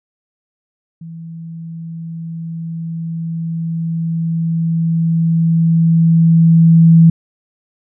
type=tone with level ramp; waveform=sine; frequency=164.81 Hz; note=E3; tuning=in tune; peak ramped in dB=-28 to -3 dBFS; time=1.01-7.1 s; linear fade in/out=5 ms; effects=none